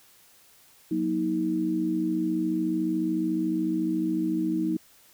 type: tone cluster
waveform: sine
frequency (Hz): 183.3 / 237.3 / 317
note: F#3 / A#3 / D#4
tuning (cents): -16 / +31 / +32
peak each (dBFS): -31 / -32 / -25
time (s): 0.91-4.77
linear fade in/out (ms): 5
effects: white hiss -57 dBFS RMS until 5.13 s